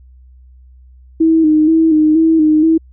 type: tone with vibrato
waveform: sine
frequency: 315.7 Hz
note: D#4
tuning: 25 cents sharp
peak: -7 dBFS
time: 1.2-2.78 s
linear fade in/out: 10 ms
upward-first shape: square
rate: 2.1 Hz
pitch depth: 42 cents each way
effects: added 63 Hz sine -39 dBFS peak until 2.92 s